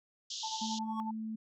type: band-pass noise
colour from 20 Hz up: pink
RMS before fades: -41 dBFS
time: 0.3-0.79 s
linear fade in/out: 5 ms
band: 3000 to 6900 Hz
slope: 96 dB/octave
type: tone with tremolo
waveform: sine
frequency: 880 Hz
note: A5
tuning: in tune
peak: -35 dBFS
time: 0.43-1.11 s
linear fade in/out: 5 ms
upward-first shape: sine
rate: 11 Hz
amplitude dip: 70%
type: tone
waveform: sine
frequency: 220 Hz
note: A3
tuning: in tune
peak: -36 dBFS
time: 0.61-1.36 s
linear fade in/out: 10 ms
type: tone with exponential growth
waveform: triangle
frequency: 1108.7 Hz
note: C#6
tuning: in tune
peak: -34 dBFS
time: 0.78-1 s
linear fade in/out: 0 ms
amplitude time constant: 47 ms
effects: none